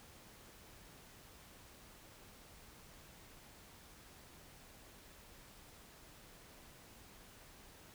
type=silence; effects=pink hiss -59 dBFS RMS until 7.94 s

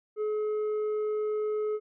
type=tone with tanh clipping; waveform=triangle; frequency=425.8 Hz; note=G#4; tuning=43 cents sharp; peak=-28 dBFS; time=0.16-1.8 s; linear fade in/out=50 ms; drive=9 dB; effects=none

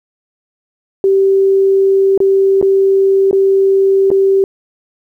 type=tone with dropouts; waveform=sine; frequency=388.6 Hz; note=G4; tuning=15 cents flat; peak=-7 dBFS; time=1.04-4.44 s; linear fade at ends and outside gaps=1 ms; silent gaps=2.177-2.203 / 2.614-2.626 / 3.311-3.329 / 4.104-4.114 s; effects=8-bit

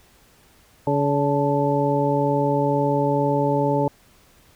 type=harmonic tone with a mistuned harmonic; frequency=142.2 Hz; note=C#3; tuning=45 cents sharp; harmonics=1 / 2 / 3 / 4 / 6; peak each=-24 / -24 / -24 / -24 / -24 dBFS; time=0.87-3.88 s; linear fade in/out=2 ms; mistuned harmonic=6; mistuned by=+45 cents; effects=pink hiss -55 dBFS RMS until 4.55 s

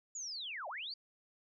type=linear two-way sweep; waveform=sine; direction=down then up; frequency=7000 to 557 to 4763 Hz; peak=-40 dBFS; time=0.15-0.94 s; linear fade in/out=5 ms; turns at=0.68 s; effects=none

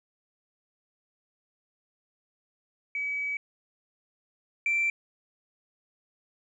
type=tone pair in turn; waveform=sine; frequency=2280 / 2345 Hz; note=C#7 / D7; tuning=+48 / -3 cents; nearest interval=unison; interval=49 cents; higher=second; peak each=-28 / -22 dBFS; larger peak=second; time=2.95-3.37 / 4.66-4.9 s; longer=first; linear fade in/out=2 ms; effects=tanh soft clip ceiling -20 dBFS

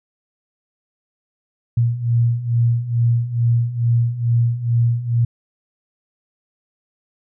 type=beating tone pair; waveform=sine; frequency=116.54 / 118.84 Hz; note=A#2 / A#2; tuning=0 / +34 cents; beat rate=2.3 Hz; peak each=-20 / -16 dBFS; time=1.77-5.25 s; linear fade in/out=5 ms; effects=none

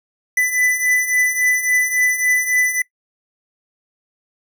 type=beating tone pair; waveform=square; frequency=1993 / 1996.6 Hz; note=B6 / B6; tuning=+15 / +18 cents; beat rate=3.6 Hz; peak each=-22 / -17 dBFS; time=0.37-2.82 s; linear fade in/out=5 ms; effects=noise-tail reverb RT60 0.1 s tail -20 dB re dry

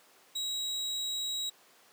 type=tone; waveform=35% pulse; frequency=3841 Hz; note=B7; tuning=49 cents flat; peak=-30 dBFS; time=0.35-1.5 s; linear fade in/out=10 ms; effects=pink hiss -60 dBFS RMS until 1.92 s + high-pass 400 Hz 12 dB/octave

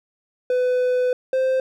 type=tone pair in turn; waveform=triangle; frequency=501 / 521.8 Hz; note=B4 / C5; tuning=+25 / -5 cents; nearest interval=minor second; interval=70 cents; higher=second; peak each=-15 dBFS; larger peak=neither; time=0.5-1.13 / 1.33-1.6 s; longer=first; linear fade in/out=2 ms; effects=none

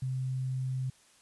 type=tone with quantisation; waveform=sine; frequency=130 Hz; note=C3; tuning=11 cents flat; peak=-30 dBFS; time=0.02-0.9 s; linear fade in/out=5 ms; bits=10; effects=white hiss -62 dBFS RMS until 1.21 s + resampled to 24000 Hz

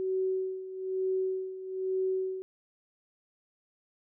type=tone with tremolo; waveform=sine; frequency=376.8 Hz; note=F#4; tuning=32 cents sharp; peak=-26 dBFS; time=0-2.42 s; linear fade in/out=0 ms; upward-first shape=sine; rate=1.1 Hz; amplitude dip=75%; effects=none

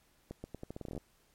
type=accelerating click train; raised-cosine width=2 ms; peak=-28 dBFS; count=14; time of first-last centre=0.31-0.977 s; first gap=130 ms; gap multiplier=0.82; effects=pink hiss -69 dBFS RMS until 1.34 s + MP3 64 kbps

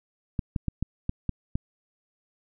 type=clicks; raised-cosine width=5 ms; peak=-14 dBFS; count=7; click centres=0.392 / 0.562 / 0.683 / 0.826 / 1.094 / 1.293 / 1.555 s; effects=none

